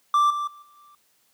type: tone with level steps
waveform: triangle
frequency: 1174.7 Hz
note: D6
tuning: in tune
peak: -14 / -23 / -42 / -50 / -48 dBFS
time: 0.14-0.95 s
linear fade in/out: 2 ms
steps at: 0.3 / 0.47 / 0.62 / 0.77 s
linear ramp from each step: 5 ms
effects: white hiss -65 dBFS RMS until 1.33 s + high-pass 80 Hz 12 dB/octave